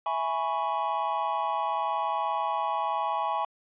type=chord; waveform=triangle; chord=C# minor seventh; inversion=first; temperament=equal; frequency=659.3 / 830.6 / 987.8 / 1108.7 Hz; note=E5 / G#5 / B5 / C#6; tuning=0 / 0 / 0 / 0 cents; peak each=-33 / -28 / -30 / -30 dBFS; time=0.06-3.45 s; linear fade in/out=2 ms; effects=resampled to 8000 Hz